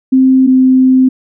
sine tone pair in turn, 261.6 / 259.2 Hz, C4 / C4, 0 / -16 cents, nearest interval unison, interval 16 cents, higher first, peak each -4 dBFS, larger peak neither, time 0.12-0.47 / 0.47-1.09 s, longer second, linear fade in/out 10 ms, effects none

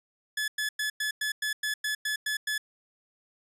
sawtooth tone bursts, 1717 Hz, A6, 43 cents flat, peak -24 dBFS, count 11, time 0.37-2.58 s, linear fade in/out 5 ms, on 110 ms, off 100 ms, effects resampled to 32000 Hz

